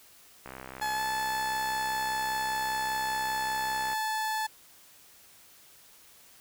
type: click train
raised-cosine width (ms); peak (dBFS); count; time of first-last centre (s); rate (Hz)
0.5; -26; 227; 0.46-3.932; 65.1
type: tone with pitch glide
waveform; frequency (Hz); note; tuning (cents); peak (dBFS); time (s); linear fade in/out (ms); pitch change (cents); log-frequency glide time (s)
30% pulse; 855 to 869.9; A5 to A5; -50 to -20; -26; 0.81-4.47; 10; +30; 0.94-1
effects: white hiss -56 dBFS RMS until 6.4 s